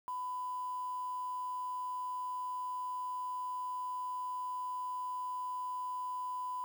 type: tone with quantisation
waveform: sine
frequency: 1000 Hz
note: B5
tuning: 21 cents sharp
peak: -36 dBFS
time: 0.08-6.64 s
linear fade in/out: 0 ms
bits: 9
effects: none